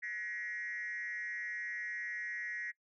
sine tone with frequency modulation, 1906 Hz, A#6, 38 cents sharp, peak -37 dBFS, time 0.02-2.72 s, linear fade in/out 20 ms, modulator 209 Hz, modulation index 0.9, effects noise-tail reverb RT60 0.1 s tail -23 dB re dry + tanh soft clip ceiling -33 dBFS

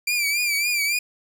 sawtooth tone with vibrato, 2354 Hz, D7, 3 cents sharp, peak -17 dBFS, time 0.07-0.99 s, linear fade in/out 5 ms, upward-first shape triangle, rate 3.6 Hz, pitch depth 85 cents each way, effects none

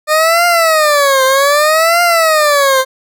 20% pulse tone with vibrato, 605 Hz, D#5, 49 cents flat, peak -3 dBFS, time 0.07-2.85 s, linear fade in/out 50 ms, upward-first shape triangle, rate 0.64 Hz, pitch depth 260 cents each way, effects none

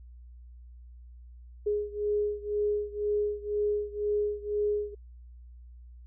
sine beating tone pair, 415.3 / 417.3 Hz, G#4 / G#4, 0 / +8 cents, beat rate 2 Hz, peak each -29 / -31 dBFS, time 1.66-4.95 s, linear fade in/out 10 ms, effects added 60 Hz sine -46 dBFS peak until 6.06 s

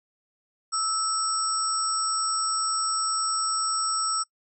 sine tone cluster, 1309 / 5360 / 5570 / 8040 Hz, E6 / E8 / F8 / B8, -13 / +28 / -5 / +30 cents, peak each -27 / -34 / -31 / -28 dBFS, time 0.72-4.24 s, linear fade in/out 20 ms, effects noise-tail reverb RT60 0.1 s tail -26 dB re dry

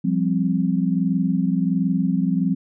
sine chord, F suspended second, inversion none, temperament equal, 174.61 / 196 / 261.6 Hz, F3 / G3 / C4, 0 / 0 / 0 cents, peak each -21 / -22 / -23 dBFS, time 0.04-2.55 s, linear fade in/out 10 ms, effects none

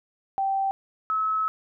sine tone pair in turn, 779 / 1292.5 Hz, G5 / E6, -11 / -34 cents, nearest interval major sixth, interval 877 cents, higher second, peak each -22 / -22 dBFS, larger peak neither, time 0.38-0.71 / 1.1-1.48 s, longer second, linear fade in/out 0 ms, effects none

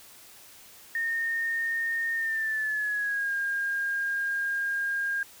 sine tone with pitch glide, 1833 to 1614.3 Hz, A#6 to G#6, -30 to -50 cents, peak -26 dBFS, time 0.95-5.23 s, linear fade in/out 2 ms, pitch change -220 cents, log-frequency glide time 2.14-3.33 s, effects white hiss -51 dBFS RMS until 5.4 s

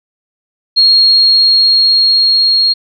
sine tone with level ramp, 4271 Hz, C8, 35 cents sharp, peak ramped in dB -4 to -7 dBFS, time 0.76-2.74 s, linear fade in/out 20 ms, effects none

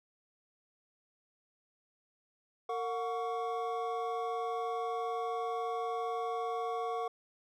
triangle tone cluster, 458.8 / 724 / 1122 Hz, A#4 / F#5 / C#6, -28 / -38 / +21 cents, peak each -35 / -35 / -37 dBFS, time 2.69-7.08 s, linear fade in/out 5 ms, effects none

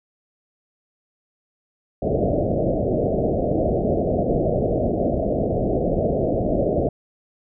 white low-pass noise, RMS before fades -21 dBFS, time 2.02-6.89 s, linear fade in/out 5 ms, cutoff 690 Hz, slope 96 dB/octave, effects none

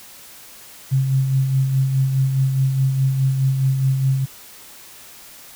sine tone with tremolo, 133.7 Hz, C3, 38 cents sharp, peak -13 dBFS, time 0.91-4.26 s, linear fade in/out 20 ms, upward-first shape sine, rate 4.8 Hz, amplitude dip 45%, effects white hiss -42 dBFS RMS until 5.55 s

